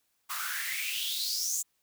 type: noise with high-pass filter sweep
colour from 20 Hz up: white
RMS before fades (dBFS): -33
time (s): 0.29-1.63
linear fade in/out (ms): 20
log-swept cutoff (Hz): 1100 to 7300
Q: 7
effects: white hiss -75 dBFS RMS until 1.82 s